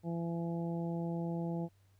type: harmonic tone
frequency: 168.7 Hz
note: E3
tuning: 40 cents sharp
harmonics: 1 / 2 / 3 / 4 / 5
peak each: -35 / -41 / -45 / -47 / -49 dBFS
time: 0.03-1.69 s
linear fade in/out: 50 ms
effects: added 97 Hz sine -64 dBFS peak until 1.99 s + pink hiss -75 dBFS RMS until 1.99 s